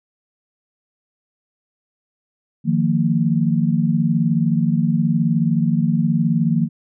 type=chord; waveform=sine; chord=Eb suspended second; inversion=none; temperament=equal with one note detuned; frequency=155.56 / 174.61 / 228.9 Hz; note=Eb3 / F3 / Bb3; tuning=0 / 0 / -31 cents; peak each=-19 dBFS; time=2.64-6.69 s; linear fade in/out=50 ms; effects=none